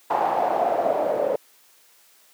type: noise with low-pass filter sweep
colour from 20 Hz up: white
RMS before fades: -22 dBFS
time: 0.1-1.36 s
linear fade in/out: 5 ms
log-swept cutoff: 840 to 550 Hz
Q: 5.2
effects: white hiss -56 dBFS RMS until 2.33 s + high-pass 300 Hz 12 dB/octave